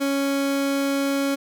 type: tone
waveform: 30% pulse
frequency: 277.2 Hz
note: C#4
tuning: in tune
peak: -18 dBFS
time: 0-1.36 s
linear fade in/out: 20 ms
effects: none